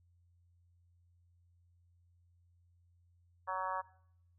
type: harmonic tone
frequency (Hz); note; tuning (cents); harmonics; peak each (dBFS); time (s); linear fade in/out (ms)
187.2; F#3; +20; 3 / 4 / 5 / 6 / 7 / 8 / 9; -45 / -44 / -39 / -39 / -46 / -51 / -48; 3.47-3.82; 20
effects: noise-tail reverb RT60 0.7 s tail -20 dB re dry + added 87 Hz sine -66 dBFS peak until 4.38 s